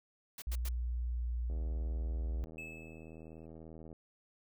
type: noise bursts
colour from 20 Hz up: white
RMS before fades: -45 dBFS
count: 3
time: 0.38-0.689 s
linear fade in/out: 5 ms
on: 41 ms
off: 93 ms
type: tone with pitch glide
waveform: sine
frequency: 60.1 to 59.68 Hz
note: B1 to A#1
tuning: -46 to +41 cents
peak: -33 dBFS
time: 0.47-2.44 s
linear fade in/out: 0 ms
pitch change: -13 cents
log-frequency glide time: 1.08-1.24 s
type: click train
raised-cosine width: 2 ms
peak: -38 dBFS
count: 196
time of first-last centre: 1.5-3.928 s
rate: 80.3 Hz
type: tone with exponential decay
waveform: triangle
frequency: 2600 Hz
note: E7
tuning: 24 cents flat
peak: -40 dBFS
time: 2.58-3.46 s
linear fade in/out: 2 ms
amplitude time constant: 190 ms
effects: none